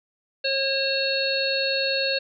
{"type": "harmonic tone", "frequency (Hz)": 542, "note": "C#5", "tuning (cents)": -39, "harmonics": [1, 3, 5, 7, 8], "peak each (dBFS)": [-26, -31, -28, -32, -26], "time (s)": [0.44, 2.19], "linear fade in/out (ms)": 10, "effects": []}